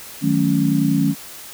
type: chord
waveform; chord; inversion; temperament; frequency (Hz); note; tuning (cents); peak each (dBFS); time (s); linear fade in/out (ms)
sine; D# half-diminished seventh; none; equal with one note detuned; 155.56 / 185 / 216.2 / 277.2; D#3 / F#3 / A3 / C#4; 0 / 0 / -30 / 0; -20 / -22 / -21 / -18; 0.21-1.15; 50
effects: white hiss -37 dBFS RMS until 1.53 s